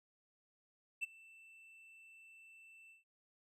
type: tone with ADSR envelope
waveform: triangle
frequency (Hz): 2664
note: E7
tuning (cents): +18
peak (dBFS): -32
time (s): 1.01-3.04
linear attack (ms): 24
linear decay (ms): 19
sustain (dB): -24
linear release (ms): 140
effects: resampled to 32000 Hz